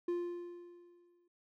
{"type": "tone with exponential decay", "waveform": "triangle", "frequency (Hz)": 349.2, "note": "F4", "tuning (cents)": 0, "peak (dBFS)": -29, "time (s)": [0.08, 1.28], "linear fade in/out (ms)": 5, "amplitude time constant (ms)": 260, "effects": []}